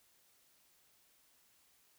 silence, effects white hiss -70 dBFS RMS until 1.98 s

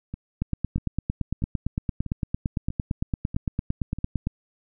two click trains, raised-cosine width 5 ms, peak -12 / -20 dBFS, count 35 / 7, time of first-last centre 0.42-4.271 / 0.14-3.986 s, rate 8.83 / 1.56 Hz, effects none

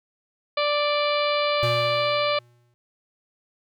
harmonic tone, 587 Hz, D5, 1 cent flat, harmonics 1 / 2 / 3 / 4 / 5 / 6 / 7 / 8, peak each -23 / -26 / -37 / -29 / -33 / -33 / -33 / -38 dBFS, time 0.57-2.39 s, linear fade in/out 5 ms
square tone with exponential decay, 120.2 Hz, B2, 46 cents flat, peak -24 dBFS, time 1.63-2.74 s, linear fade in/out 0 ms, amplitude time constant 240 ms
effects none

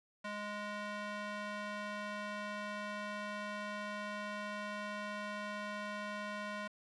square tone with band-pass filter, 207.7 Hz, G#3, in tune, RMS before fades -42 dBFS, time 0.24-6.68 s, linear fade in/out 10 ms, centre 1500 Hz, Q 0.89, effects resampled to 22050 Hz + 10-bit

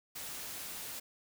white noise, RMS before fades -43 dBFS, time 0.15-1 s, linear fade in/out 10 ms, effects none

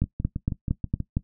two click trains, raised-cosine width 5 ms, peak -11 / -16 dBFS, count 6 / 7, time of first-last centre 0.02-1.169 / 0.04-1.003 s, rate 4.35 / 6.23 Hz, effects noise-tail reverb RT60 0.1 s tail -17 dB re dry

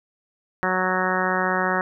harmonic tone, 185 Hz, F#3, in tune, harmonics 1 / 2 / 3 / 4 / 5 / 6 / 7 / 8 / 9 / 10, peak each -29 / -29 / -29 / -29 / -29 / -29 / -29 / -29 / -29 / -29 dBFS, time 0.63-1.81 s, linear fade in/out 0 ms, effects none

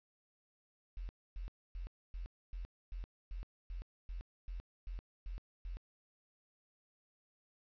sine tone bursts, 43.45 Hz, F1, 8 cents flat, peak -40 dBFS, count 13, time 0.97-5.77 s, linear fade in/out 0 ms, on 120 ms, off 270 ms, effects resampled to 11025 Hz + 11-bit

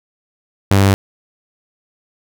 sawtooth tone, 98.2 Hz, G2, 4 cents sharp, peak -5 dBFS, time 0.71-0.94 s, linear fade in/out 0 ms, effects none

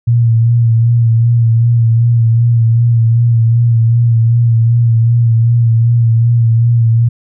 sine tone with vibrato, 116.2 Hz, A#2, 5 cents flat, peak -6 dBFS, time 0.07-7.09 s, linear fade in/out 10 ms, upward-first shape sine, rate 2.6 Hz, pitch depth 38 cents each way, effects none

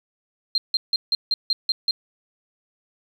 sine tone bursts, 4175 Hz, C8, 5 cents flat, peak -17 dBFS, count 8, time 0.55-1.91 s, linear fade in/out 2 ms, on 30 ms, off 160 ms, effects 8-bit

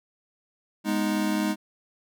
square chord, G# minor, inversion none, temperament equal, 207.7 / 246.9 / 311.1 Hz, G#3 / B3 / D#4, 0 / 0 / 0 cents, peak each -27 / -33 / -28 dBFS, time 0.84-1.56 s, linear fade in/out 50 ms, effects none

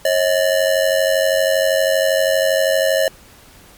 square ring-modulated tone, 590 Hz, D5, 8 cents sharp, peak -11 dBFS, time 0.05-3.08 s, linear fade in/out 2 ms, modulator 46.3 Hz, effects pink hiss -45 dBFS RMS until 3.77 s + MP3 96 kbps

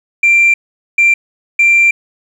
sine tone bursts at uneven times, 2364 Hz, D7, 11 cents sharp, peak -4 dBFS, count 3, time 0.23-0.54 / 0.98-1.14 / 1.59-1.91 s, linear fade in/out 5 ms, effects tanh soft clip ceiling -3 dBFS + 7-bit

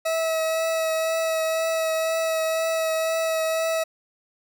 40% pulse tone with vibrato, 646 Hz, E5, 35 cents flat, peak -21 dBFS, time 0.05-3.84 s, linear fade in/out 10 ms, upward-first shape triangle, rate 2 Hz, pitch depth 16 cents each way, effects none

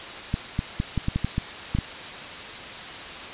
clicks, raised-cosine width 5 ms, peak -11 dBFS, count 10, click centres 0.341 / 0.591 / 0.801 / 0.977 / 1.084 / 1.16 / 1.246 / 1.381 / 1.75 / 1.787 s, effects white hiss -36 dBFS RMS until 3.33 s + resampled to 8000 Hz

